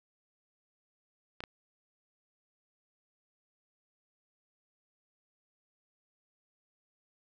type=clicks; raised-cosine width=0.3 ms; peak=-23 dBFS; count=2; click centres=1.405 / 1.438 s; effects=none